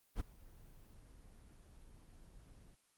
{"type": "noise with ADSR envelope", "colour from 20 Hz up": "brown", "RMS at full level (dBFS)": -36, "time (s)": [0.15, 2.76], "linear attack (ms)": 51, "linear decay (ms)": 15, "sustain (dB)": -23, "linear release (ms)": 36, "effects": ["white hiss -74 dBFS RMS until 2.97 s", "Opus 24 kbps"]}